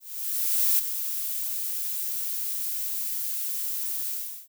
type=noise with ADSR envelope; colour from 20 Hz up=violet; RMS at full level=-21 dBFS; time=0-4.48 s; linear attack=790 ms; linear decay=4 ms; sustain=-9 dB; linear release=370 ms; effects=none